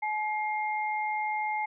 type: tone pair together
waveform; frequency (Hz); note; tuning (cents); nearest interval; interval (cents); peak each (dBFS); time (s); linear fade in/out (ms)
sine; 852.7 / 2121; G#5 / C7; +45 / +23; octave + major third; 1578; -29 / -33; 0.02-1.66; 10
effects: none